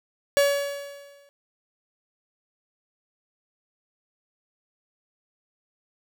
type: tone with exponential decay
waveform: 45% pulse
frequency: 566 Hz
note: C#5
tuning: 36 cents sharp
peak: -15 dBFS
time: 0.37-1.29 s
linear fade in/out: 0 ms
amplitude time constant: 200 ms
effects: none